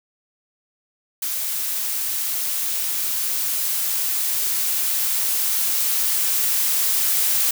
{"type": "noise with level ramp", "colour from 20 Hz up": "blue", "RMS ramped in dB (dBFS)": [-25, -19], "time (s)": [1.22, 7.51], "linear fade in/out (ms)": 5, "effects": []}